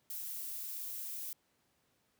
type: noise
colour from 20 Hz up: violet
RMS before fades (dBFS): -42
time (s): 0.1-1.33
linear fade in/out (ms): 2
effects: pink hiss -75 dBFS RMS until 2.19 s + high-pass 100 Hz 12 dB/octave